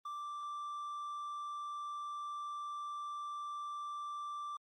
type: tone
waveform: triangle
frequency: 1174.7 Hz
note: D6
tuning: in tune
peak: -38 dBFS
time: 0.05-4.57 s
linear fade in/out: 5 ms
effects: Opus 32 kbps